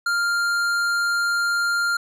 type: tone with tanh clipping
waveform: sine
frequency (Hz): 1398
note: F6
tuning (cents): +1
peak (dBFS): -21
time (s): 0.06-1.97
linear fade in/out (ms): 5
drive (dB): 14
effects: none